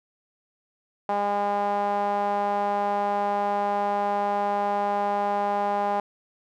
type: tone with band-pass filter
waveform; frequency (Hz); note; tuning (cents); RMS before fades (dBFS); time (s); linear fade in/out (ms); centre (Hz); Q
sawtooth; 203.3; G#3; -37; -25; 1.09-6; 2; 800; 3.9
effects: none